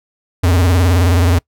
square tone with vibrato, 88 Hz, F2, 14 cents sharp, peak -10 dBFS, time 0.43-1.39 s, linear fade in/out 10 ms, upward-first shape sine, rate 19 Hz, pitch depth 120 cents each way, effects noise-tail reverb RT60 0.1 s tail -24 dB re dry

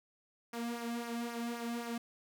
sawtooth tone with flanger, 235.3 Hz, A#3, 16 cents sharp, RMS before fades -39 dBFS, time 0.53-1.98 s, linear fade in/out 5 ms, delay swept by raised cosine 0.25 to 2.15 ms, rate 3.8 Hz, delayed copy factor -0.6, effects none

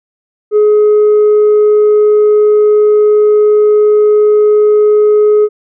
sine tone with tanh clipping, 421.4 Hz, G#4, 25 cents sharp, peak -5 dBFS, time 0.51-5.49 s, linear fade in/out 50 ms, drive 1 dB, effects none

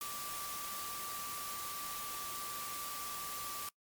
sine tone in noise, 1167 Hz, D6, 11 cents flat, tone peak -44 dBFS, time 0.01-3.69 s, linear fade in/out 2 ms, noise white, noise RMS -43 dBFS, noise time 0.01-3.69 s, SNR -4 dB, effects noise-tail reverb RT60 0.1 s tail -24 dB re dry + MP3 96 kbps

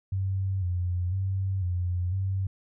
sine tone with vibrato, 92.5 Hz, F#2, in tune, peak -25 dBFS, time 0.12-2.47 s, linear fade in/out 5 ms, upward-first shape square, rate 1 Hz, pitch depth 63 cents each way, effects none

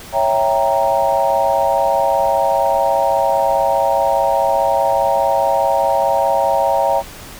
sine chord, C# diminished seventh, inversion none, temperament equal, 554.4 / 659.3 / 784 / 932.3 Hz, C#5 / E5 / G5 / Bb5, 0 / 0 / 0 / 0 cents, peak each -18 dBFS, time 0.12-7.03 s, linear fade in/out 50 ms, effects pink hiss -35 dBFS RMS until 7.39 s

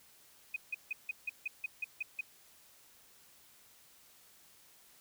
sine tone bursts, 2502 Hz, D#7, 9 cents sharp, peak -33 dBFS, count 10, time 0.54-2.21 s, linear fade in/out 5 ms, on 23 ms, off 160 ms, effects white hiss -62 dBFS RMS until 5 s

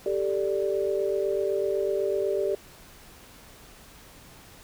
sine chord, G suspended second, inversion none, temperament equal, 392 / 440 / 587.3 Hz, G4 / A4 / D5, 0 / 0 / 0 cents, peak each -26 / -30 / -29 dBFS, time 0.06-2.55 s, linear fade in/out 2 ms, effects pink hiss -50 dBFS RMS until 4.63 s

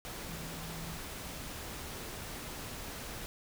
sine tone in noise, 163.6 Hz, E3, 13 cents flat, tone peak -45 dBFS, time 0.29-0.97 s, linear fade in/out 0 ms, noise pink, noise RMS -43 dBFS, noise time 0.05-3.26 s, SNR -5 dB, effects none

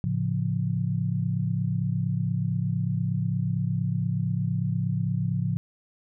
sine chord, A augmented, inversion none, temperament equal, 110 / 138.59 / 174.61 Hz, A2 / C#3 / E#3, 0 / 0 / 0 cents, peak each -28 dBFS, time 0.04-5.57 s, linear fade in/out 0 ms, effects none

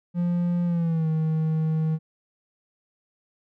triangle tone with pitch glide, 174.61 to 158.28 Hz, F3 to D#3, 0 to +30 cents, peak -19 dBFS, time 0.14-1.99 s, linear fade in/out 50 ms, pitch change -170 cents, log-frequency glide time 0.65-1.08 s, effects none

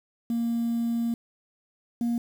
sine tone pair in turn, 233.1 / 235.9 Hz, A#3 / A#3, 0 / +21 cents, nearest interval unison, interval 21 cents, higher second, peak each -22 / -21 dBFS, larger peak second, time 0.3-1.14 / 2.01-2.18 s, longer first, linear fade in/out 2 ms, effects tanh soft clip ceiling -22 dBFS + 8-bit

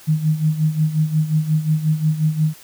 sine tone with tremolo, 155.4 Hz, D#3, 2 cents flat, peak -12 dBFS, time 0.07-2.54 s, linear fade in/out 20 ms, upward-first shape sine, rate 5.6 Hz, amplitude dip 75%, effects white hiss -44 dBFS RMS until 2.63 s

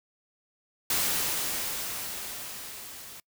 white noise with level ramp, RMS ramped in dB -26 to -45 dBFS, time 0.9-3.2 s, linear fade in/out 2 ms, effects noise-tail reverb RT60 0.1 s tail -25 dB re dry

